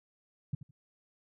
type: tone with echo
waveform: sine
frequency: 138.59 Hz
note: C#3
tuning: in tune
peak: -28 dBFS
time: 0.53-0.55 s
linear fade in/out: 5 ms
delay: 80 ms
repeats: 2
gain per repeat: -14 dB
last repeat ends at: 0.71 s
effects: none